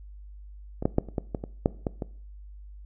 clicks, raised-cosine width 2 ms, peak -18 / -8 / -7 / -27 / -13 / -15 / -20 / -6 / -13 / -17 dBFS, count 10, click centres 0.825 / 0.855 / 0.984 / 1.087 / 1.182 / 1.348 / 1.439 / 1.659 / 1.868 / 2.022 s, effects noise-tail reverb RT60 0.5 s tail -20 dB re dry + added 50 Hz sine -42 dBFS peak until 2.85 s

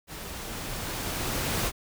pink noise with level ramp, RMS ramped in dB -40 to -27 dBFS, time 0.07-1.72 s, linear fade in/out 50 ms, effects none

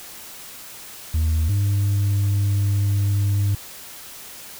sine tone pair in turn, 79.6 / 100.29 Hz, D#2 / G2, +40 / +40 cents, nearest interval major third, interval 400 cents, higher second, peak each -14 dBFS, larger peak neither, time 1.14-1.49 / 1.49-3.55 s, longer second, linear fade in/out 5 ms, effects tanh soft clip ceiling -16 dBFS + white hiss -39 dBFS RMS until 4.59 s

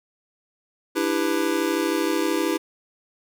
square chord, E minor seventh, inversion third, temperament just, 296.7 / 329.6 / 395.6 / 494.4 Hz, D4 / E4 / G4 / B4, +18 / 0 / +16 / +2 cents, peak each -28 / -25 / -28 / -30 dBFS, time 0.95-2.58 s, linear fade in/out 20 ms, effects none

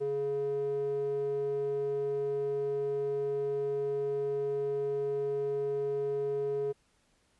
square tone with band-pass filter, 140 Hz, C#3, 18 cents sharp, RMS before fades -32 dBFS, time 0-6.73 s, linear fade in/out 20 ms, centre 440 Hz, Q 6.5, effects pink hiss -70 dBFS RMS until 7.39 s + resampled to 24000 Hz

